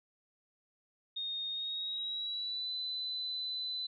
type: tone with pitch glide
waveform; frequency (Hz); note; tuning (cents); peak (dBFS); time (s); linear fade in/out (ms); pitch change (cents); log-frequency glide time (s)
sine; 3699 to 4011; A#7 to B7; -14 to +26; -35; 1.16-3.87; 10; +140; 1.5-2.72
effects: none

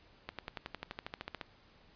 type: accelerating click train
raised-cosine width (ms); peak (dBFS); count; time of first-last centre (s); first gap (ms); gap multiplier
0.3; -23; 15; 0.29-1.412; 97; 0.97
effects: pink hiss -63 dBFS RMS until 1.95 s + resampled to 11025 Hz

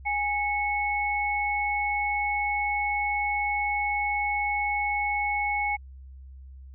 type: tone pair together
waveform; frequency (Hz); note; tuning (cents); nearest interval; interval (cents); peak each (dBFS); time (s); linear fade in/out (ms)
sine; 825 / 2202; G#5 / C#7; -12 / -12; octave + perfect fourth; 1700; -27; 0.05-5.77; 20
effects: added 66 Hz sine -42 dBFS peak until 6.74 s

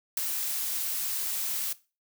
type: noise with ADSR envelope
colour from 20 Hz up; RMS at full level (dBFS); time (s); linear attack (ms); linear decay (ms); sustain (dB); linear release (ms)
blue; -23; 0.17-1.73; 6; 4; -8; 6
effects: noise-tail reverb RT60 0.3 s tail -18 dB re dry

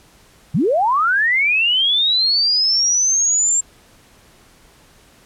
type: linear sweep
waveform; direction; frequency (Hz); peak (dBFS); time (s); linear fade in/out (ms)
sine; up; 116.54 to 7459; -13; 0.54-3.61; 10
effects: pink hiss -50 dBFS RMS until 5.25 s + low-pass 12000 Hz 12 dB/octave

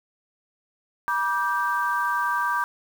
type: chord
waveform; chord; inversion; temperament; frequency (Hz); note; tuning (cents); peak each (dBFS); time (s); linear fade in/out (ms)
sine; G major; first; equal with one note detuned; 964.6 / 1174.7 / 1568; B5 / D6 / G6; -41 / 0 / 0; -26; 1.08-2.64; 0
effects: 7-bit

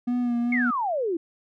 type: tone with vibrato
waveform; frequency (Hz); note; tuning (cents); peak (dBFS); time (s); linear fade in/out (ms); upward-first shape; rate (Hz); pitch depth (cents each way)
triangle; 241.6; B3; -38; -20; 0.07-0.71; 10; sine; 2.4; 33
type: exponential sweep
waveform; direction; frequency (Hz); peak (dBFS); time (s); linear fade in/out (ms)
sine; down; 2238 to 317.8; -23; 0.52-1.17; 5
effects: none

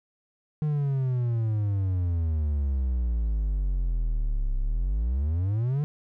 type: exponential two-way sweep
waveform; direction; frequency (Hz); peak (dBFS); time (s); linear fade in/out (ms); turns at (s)
triangle; down then up; 154 to 32.7 to 152.8; -21; 0.62-5.84; 0; 4.59
effects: none

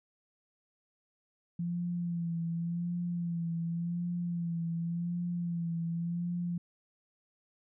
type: tone with vibrato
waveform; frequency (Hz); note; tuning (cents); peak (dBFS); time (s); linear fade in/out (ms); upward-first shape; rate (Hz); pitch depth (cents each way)
sine; 170.8; F3; -38; -31; 1.59-6.58; 5; sine; 0.89; 40
effects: none

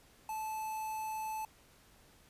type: tone with notch filter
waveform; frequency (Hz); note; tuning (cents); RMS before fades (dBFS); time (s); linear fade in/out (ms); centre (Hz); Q
square; 871; A5; -18; -39; 0.29-1.45; 2; 3800; 0.88
effects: pink hiss -63 dBFS RMS until 2.29 s + resampled to 32000 Hz

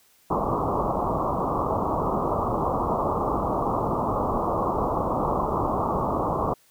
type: low-pass noise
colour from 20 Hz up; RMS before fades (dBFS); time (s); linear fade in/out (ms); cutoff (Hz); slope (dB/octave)
white; -25; 0.3-6.54; 10; 1200; 96
effects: white hiss -60 dBFS RMS until 6.7 s

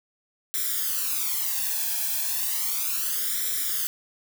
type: noise with flanger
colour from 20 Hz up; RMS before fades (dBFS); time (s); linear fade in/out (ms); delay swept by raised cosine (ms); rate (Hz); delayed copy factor
blue; -27; 0.54-3.87; 0; 0.54 to 1.22; 0.34; +0.9
effects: none

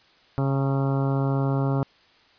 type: harmonic tone with a mistuned harmonic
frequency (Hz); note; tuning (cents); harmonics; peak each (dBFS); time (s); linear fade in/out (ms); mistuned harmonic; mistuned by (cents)
136.8; C#3; -23; 1 / 2 / 3 / 4 / 5 / 6 / 7 / 8 / 9 / 10; -22 / -28 / -32 / -34 / -36 / -38 / -39 / -40 / -41 / -42; 0.38-1.83; 0; 7; -38
effects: white hiss -57 dBFS RMS until 2.38 s + resampled to 11025 Hz

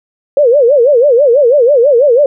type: tone with vibrato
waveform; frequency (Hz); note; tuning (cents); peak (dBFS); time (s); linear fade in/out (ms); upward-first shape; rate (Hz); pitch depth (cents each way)
sine; 523.3; C5; 0; -4; 0.37-2.26; 2; sine; 6.1; 230
effects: none

